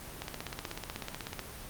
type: click train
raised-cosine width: 0.2 ms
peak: -19 dBFS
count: 20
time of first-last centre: 0.22-1.393 s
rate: 16.2 Hz
effects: pink hiss -45 dBFS RMS until 1.69 s + Opus 24 kbps